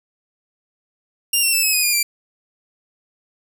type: tone with pitch steps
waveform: 10% pulse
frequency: 2794 / 2716 / 2640 / 2567 / 2495 / 2425 / 2358 Hz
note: F7 / F7 / E7 / E7 / D#7 / D#7 / D7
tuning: 0 / -49 / +2 / -47 / +4 / -45 / +6 cents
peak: -7 dBFS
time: 1.33-2.03 s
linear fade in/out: 5 ms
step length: 100 ms
effects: none